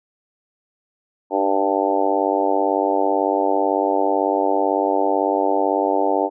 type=harmonic tone with a mistuned harmonic; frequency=98 Hz; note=G2; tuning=in tune; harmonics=3 / 4 / 5 / 6 / 7 / 8 / 9; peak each=-24 / -24 / -24 / -24 / -24 / -24 / -24 dBFS; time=1.3-6.3 s; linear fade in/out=50 ms; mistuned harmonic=3; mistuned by=+24 cents; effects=none